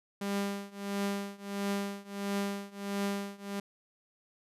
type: tone with tremolo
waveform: sawtooth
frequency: 200 Hz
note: G3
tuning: 35 cents sharp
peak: -25 dBFS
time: 0.21-3.6 s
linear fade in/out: 5 ms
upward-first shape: triangle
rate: 1.5 Hz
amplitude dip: 95%
effects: resampled to 32000 Hz